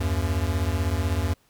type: beating tone pair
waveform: square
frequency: 77.78 / 93.78 Hz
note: D#2 / F#2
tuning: 0 / +24 cents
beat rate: 16 Hz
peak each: -26 dBFS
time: 0-1.34 s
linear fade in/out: 10 ms
effects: pink hiss -63 dBFS RMS until 1.49 s